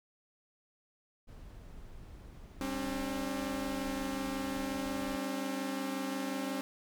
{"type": "noise", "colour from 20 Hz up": "brown", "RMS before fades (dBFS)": -49, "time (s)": [1.27, 5.17], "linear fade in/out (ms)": 20}
{"type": "chord", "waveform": "sawtooth", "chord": "G suspended fourth", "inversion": "none", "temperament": "equal with one note detuned", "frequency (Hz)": [196, 268.1, 293.7], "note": ["G3", "C4", "D4"], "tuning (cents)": [0, 42, 0], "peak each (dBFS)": [-38, -32, -37], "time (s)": [2.61, 6.61], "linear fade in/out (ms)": 0}
{"effects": []}